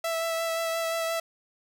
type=tone with vibrato; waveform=sawtooth; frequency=659.3 Hz; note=E5; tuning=in tune; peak=-23 dBFS; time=0.04-1.2 s; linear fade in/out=5 ms; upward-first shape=sine; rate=5.7 Hz; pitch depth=14 cents each way; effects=none